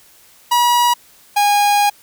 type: tone pair in turn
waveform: 45% pulse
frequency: 965 / 819.9 Hz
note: B5 / G#5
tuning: -40 / -22 cents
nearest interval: minor third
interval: 282 cents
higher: first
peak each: -11 dBFS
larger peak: neither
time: 0.51-0.94 / 1.36-1.9 s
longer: second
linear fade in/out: 10 ms
effects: white hiss -48 dBFS RMS until 2.02 s